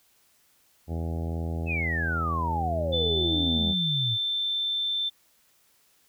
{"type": "harmonic tone", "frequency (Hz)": 82.41, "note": "E2", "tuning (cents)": 0, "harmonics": [1, 2, 3, 4, 5, 6, 7, 8, 9, 10], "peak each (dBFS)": [-29, -35, -39, -41, -43, -45, -46, -47, -48, -49], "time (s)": [0.87, 3.75], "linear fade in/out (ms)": 50}
{"type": "exponential sweep", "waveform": "sine", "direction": "down", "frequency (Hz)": [2650, 107.1], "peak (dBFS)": -27, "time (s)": [1.66, 4.18], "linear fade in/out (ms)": 50}
{"type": "tone with pitch glide", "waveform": "sine", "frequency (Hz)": [3520, 3551], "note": ["A7", "A7"], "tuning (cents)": [0, 15], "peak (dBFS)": -25, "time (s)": [2.92, 5.1], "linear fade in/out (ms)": 20, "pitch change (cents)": 15, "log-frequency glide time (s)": [3.12, 3.36]}
{"effects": ["white hiss -64 dBFS RMS until 6.08 s"]}